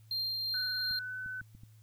triangle tone with tremolo, 4186 Hz, C8, in tune, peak -30 dBFS, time 0.11-0.99 s, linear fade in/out 2 ms, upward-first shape triangle, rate 2.8 Hz, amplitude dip 25%
sine tone with pitch glide, 1494 to 1510.5 Hz, F#6 to F#6, +16 to +35 cents, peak -37 dBFS, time 0.54-1.41 s, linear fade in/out 2 ms, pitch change +19 cents, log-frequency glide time 0.99-1.18 s
clicks, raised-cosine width 5 ms, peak -40 dBFS, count 5, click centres 0.911 / 1.261 / 1.415 / 1.55 / 1.635 s
effects added 109 Hz sine -55 dBFS peak until 1.82 s + white hiss -70 dBFS RMS until 1.82 s

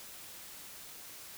silence, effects white hiss -49 dBFS RMS until 1.37 s

